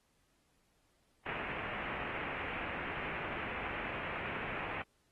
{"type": "low-pass noise", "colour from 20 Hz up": "white", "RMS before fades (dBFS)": -41, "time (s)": [1.26, 4.82], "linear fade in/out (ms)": 2, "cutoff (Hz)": 2600, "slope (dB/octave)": 48, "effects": ["pink hiss -75 dBFS RMS until 5.11 s", "AAC 32 kbps"]}